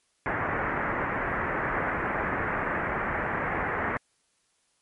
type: low-pass noise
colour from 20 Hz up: white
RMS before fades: -29 dBFS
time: 0.26-3.97 s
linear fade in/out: 0 ms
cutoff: 2000 Hz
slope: 48 dB/octave
effects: white hiss -70 dBFS RMS until 4.81 s + MP3 48 kbps